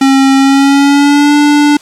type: tone with pitch glide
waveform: square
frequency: 270.2 to 293 Hz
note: C#4 to D4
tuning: -44 to -4 cents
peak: -5 dBFS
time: 0.01-1.77 s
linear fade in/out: 5 ms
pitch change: +140 cents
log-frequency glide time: 0.37-1.35 s
effects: white hiss -38 dBFS RMS until 1.81 s + low-pass 8000 Hz 12 dB/octave